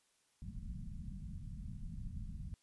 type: low-pass noise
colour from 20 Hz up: pink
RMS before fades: -45 dBFS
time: 0.42-2.54 s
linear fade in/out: 0 ms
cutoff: 210 Hz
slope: 48 dB/octave
effects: white hiss -75 dBFS RMS until 2.62 s + resampled to 24000 Hz